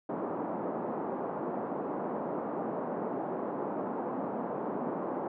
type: band-pass noise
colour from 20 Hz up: pink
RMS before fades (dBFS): -35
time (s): 0.09-5.28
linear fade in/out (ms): 5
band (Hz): 210 to 1000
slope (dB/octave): 24
effects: none